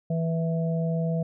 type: harmonic tone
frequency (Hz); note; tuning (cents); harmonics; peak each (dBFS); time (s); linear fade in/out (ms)
164.3; E3; -5; 1 / 3 / 4; -24 / -34 / -33; 0.1-1.23; 5
effects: none